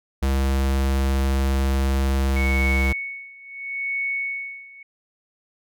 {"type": "tone", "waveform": "square", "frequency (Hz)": 67.3, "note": "C2", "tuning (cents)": 49, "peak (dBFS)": -19, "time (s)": [0.22, 2.93], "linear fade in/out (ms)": 10}
{"type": "tone with tremolo", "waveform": "sine", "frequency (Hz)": 2217, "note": "C#7", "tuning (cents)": 0, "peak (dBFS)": -22, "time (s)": [2.36, 4.83], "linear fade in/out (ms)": 5, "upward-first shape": "sine", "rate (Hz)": 0.74, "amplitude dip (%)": 90}
{"effects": []}